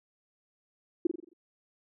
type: tone with echo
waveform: sine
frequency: 340 Hz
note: F4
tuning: 46 cents flat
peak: -21 dBFS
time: 1.05-1.07 s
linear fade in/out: 5 ms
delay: 44 ms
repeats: 6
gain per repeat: -6 dB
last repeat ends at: 1.334 s
effects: none